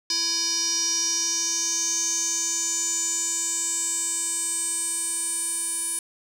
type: tone with band-pass filter sweep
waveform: square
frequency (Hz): 333.9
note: E4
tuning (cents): +22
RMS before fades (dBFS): -26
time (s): 0.1-5.99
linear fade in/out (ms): 2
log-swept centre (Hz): 5200 to 9600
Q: 8.3
effects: none